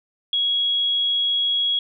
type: tone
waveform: sine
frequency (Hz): 3322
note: G#7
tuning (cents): 0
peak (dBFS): -18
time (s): 0.33-1.79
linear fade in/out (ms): 2
effects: none